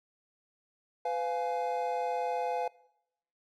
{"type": "chord", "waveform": "triangle", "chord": "F diminished", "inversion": "second", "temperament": "just", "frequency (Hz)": [502.9, 698.5, 838.1], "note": ["Cb5", "F5", "Ab5"], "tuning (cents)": [31, 0, 16], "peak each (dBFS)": -32, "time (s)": [1.05, 2.68], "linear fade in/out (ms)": 5, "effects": ["noise-tail reverb RT60 0.8 s tail -22 dB re dry"]}